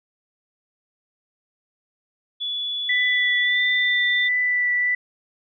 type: tone with pitch glide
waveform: sine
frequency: 3427 to 3568 Hz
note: A7 to A7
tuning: -46 to +23 cents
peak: -24 dBFS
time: 2.4-4.29 s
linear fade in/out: 20 ms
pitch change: +69 cents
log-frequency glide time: 3.4-3.6 s
type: tone with vibrato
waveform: sine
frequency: 1977 Hz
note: B6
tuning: 1 cent sharp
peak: -18 dBFS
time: 2.89-4.95 s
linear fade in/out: 5 ms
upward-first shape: triangle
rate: 1.5 Hz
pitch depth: 13 cents each way
effects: none